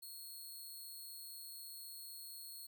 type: tone with amplitude modulation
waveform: 10% pulse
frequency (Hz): 4309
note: C#8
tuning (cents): -50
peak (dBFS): -40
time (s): 0.02-2.67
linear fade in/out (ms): 10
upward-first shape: sine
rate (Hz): 164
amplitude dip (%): 40
effects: 13-bit